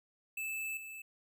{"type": "tone with level steps", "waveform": "square", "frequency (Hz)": 2627, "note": "E7", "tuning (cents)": -7, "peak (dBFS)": [-37, -45], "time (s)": [0.37, 1.02], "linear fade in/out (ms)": 5, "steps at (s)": 0.77, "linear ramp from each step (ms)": 2, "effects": []}